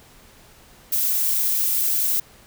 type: noise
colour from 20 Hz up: violet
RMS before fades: -21 dBFS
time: 0.92-2.2 s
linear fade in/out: 5 ms
effects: pink hiss -50 dBFS RMS until 2.46 s